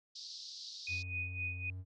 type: band-pass noise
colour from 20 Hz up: white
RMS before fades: -48 dBFS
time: 0.15-1.03 s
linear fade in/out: 10 ms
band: 3900 to 5300 Hz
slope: 48 dB/octave
type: tone with tremolo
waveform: sine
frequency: 2486 Hz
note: D#7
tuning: 2 cents flat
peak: -35 dBFS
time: 0.87-1.7 s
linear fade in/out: 2 ms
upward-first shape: sine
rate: 3.9 Hz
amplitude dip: 75%
type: tone with pitch glide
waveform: triangle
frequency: 89.7 to 92.6 Hz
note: F2 to F#2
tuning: +47 to +2 cents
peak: -39 dBFS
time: 0.88-1.85 s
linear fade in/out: 50 ms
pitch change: +55 cents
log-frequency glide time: 1.64-1.72 s
effects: none